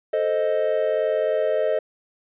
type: chord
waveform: triangle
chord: A diminished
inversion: none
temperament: equal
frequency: 440 / 523.3 / 622.3 Hz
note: A4 / C5 / Eb5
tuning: 0 / 0 / 0 cents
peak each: -23 / -23 / -20 dBFS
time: 0.13-1.79 s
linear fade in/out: 5 ms
effects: resampled to 8000 Hz